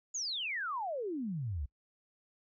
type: exponential sweep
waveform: sine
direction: down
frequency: 7040 to 63.9 Hz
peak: -34 dBFS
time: 0.14-1.66 s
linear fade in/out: 10 ms
effects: noise-tail reverb RT60 0.1 s tail -24 dB re dry